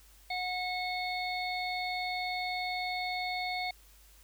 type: harmonic tone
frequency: 730 Hz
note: F#5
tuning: 24 cents flat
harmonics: 1 / 3 / 5 / 6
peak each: -35 / -36 / -43 / -41 dBFS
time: 0.3-3.71 s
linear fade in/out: 5 ms
effects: added 50 Hz sine -58 dBFS peak until 4.23 s + white hiss -61 dBFS RMS until 4.23 s